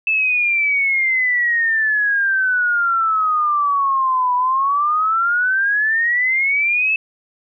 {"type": "exponential two-way sweep", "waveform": "sine", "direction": "down then up", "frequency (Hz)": [2637, 983, 2637], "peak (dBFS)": -14, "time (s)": [0.07, 6.96], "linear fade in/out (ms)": 2, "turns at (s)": 4.35, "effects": []}